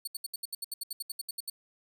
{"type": "tone bursts", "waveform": "15% pulse", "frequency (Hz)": 4435, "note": "C#8", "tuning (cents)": 0, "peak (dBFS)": -27, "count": 16, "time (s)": [0.05, 1.5], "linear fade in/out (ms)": 5, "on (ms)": 25, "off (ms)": 70, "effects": []}